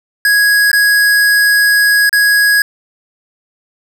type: tone with dropouts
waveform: square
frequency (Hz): 1661.2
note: G#6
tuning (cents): 0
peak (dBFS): -8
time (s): 0.25-2.62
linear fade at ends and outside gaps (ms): 2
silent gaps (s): 0.716-0.73 / 2.094-2.128
effects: none